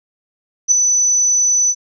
sine tone with ADSR envelope, 5990 Hz, F#8, 20 cents sharp, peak -5 dBFS, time 0.68-1.75 s, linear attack 36 ms, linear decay 3 ms, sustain -6 dB, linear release 52 ms, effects none

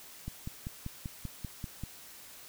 click train, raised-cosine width 5 ms, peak -25 dBFS, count 9, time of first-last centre 0.28-1.836 s, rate 5.14 Hz, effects white hiss -51 dBFS RMS until 2.48 s

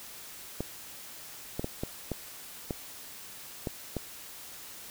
clicks, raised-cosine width 2 ms, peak -18 dBFS, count 8, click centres 0.606 / 1.595 / 1.644 / 1.835 / 2.117 / 2.708 / 3.672 / 3.967 s, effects white hiss -46 dBFS RMS until 4.9 s

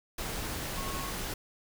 sine tone in noise, 1095 Hz, C#6, 22 cents flat, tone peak -40 dBFS, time 0.77-1.11 s, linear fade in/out 5 ms, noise pink, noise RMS -36 dBFS, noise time 0.18-1.34 s, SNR -7 dB, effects none

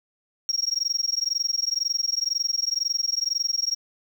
sine tone with amplitude modulation, 5588 Hz, F8, in tune, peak -17 dBFS, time 0.49-3.75 s, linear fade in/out 0 ms, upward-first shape sine, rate 22 Hz, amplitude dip 100%, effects tanh soft clip ceiling -18 dBFS + 9-bit

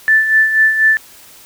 sine tone with tremolo, 1760 Hz, A6, in tune, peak -6 dBFS, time 0.08-0.97 s, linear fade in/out 0 ms, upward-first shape sine, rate 4.1 Hz, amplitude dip 60%, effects white hiss -41 dBFS RMS until 1.45 s

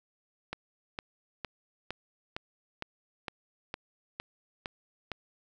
click train, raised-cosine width 0.3 ms, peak -19 dBFS, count 11, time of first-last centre 0.53-5.117 s, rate 2.18 Hz, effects none

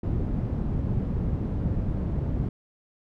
white low-pass noise, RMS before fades -27 dBFS, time 0.03-2.49 s, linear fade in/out 5 ms, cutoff 150 Hz, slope 12 dB/octave, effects none

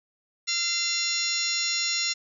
harmonic tone with a mistuned harmonic, 688 Hz, F5, 26 cents flat, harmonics 2 / 3 / 4 / 5 / 6 / 7 / 8 / 9 / 10, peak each -42 / -33 / -34 / -35 / -30 / -39 / -30 / -39 / -31 dBFS, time 0.47-2.14 s, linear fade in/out 20 ms, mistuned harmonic 5, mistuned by +42 cents, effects none

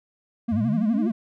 triangle tone with vibrato, 220 Hz, A3, in tune, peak -19 dBFS, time 0.48-1.12 s, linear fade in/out 10 ms, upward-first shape sine, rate 12 Hz, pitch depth 130 cents each way
sine exponential sweep, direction up, 87.31 to 371.6 Hz, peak -25 dBFS, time 0.51-1.09 s, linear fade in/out 20 ms
effects none

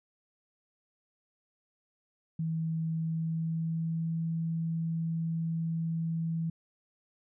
sine tone with pitch glide, 161.8 to 164.06 Hz, E3 to E3, -32 to -8 cents, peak -29 dBFS, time 2.39-6.5 s, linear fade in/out 5 ms, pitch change +24 cents, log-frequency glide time 2.94-4.18 s, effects none

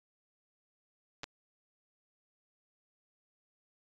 clicks, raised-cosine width 0.2 ms, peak -23 dBFS, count 2, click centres 1.234 / 1.241 s, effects resampled to 16000 Hz

